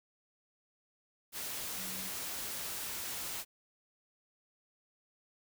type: tone in noise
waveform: sine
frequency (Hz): 188.3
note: F#3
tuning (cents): +31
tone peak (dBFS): -49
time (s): 1.75-2.12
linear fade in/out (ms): 50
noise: white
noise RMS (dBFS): -40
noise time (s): 1.32-3.45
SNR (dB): -12
effects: none